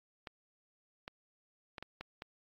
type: clicks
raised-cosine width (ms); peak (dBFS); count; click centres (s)
0.3; -27; 6; 0.272 / 1.079 / 1.782 / 1.826 / 2.01 / 2.221
effects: AAC 48 kbps